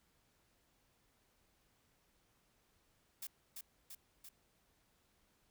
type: noise with echo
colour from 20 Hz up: blue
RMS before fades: -45 dBFS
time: 3.22-3.27 s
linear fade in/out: 5 ms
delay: 340 ms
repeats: 3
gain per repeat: -3 dB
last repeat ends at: 4.29 s
effects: pink hiss -75 dBFS RMS until 5.5 s